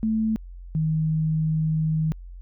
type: tone pair in turn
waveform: sine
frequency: 220 / 157.42 Hz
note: A3 / D#3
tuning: 0 / +21 cents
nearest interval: tritone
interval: 579 cents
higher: first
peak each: -20 dBFS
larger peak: neither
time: 0.03-0.36 / 0.75-2.12 s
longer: second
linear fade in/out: 0 ms
effects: added 44 Hz sine -37 dBFS peak until 2.41 s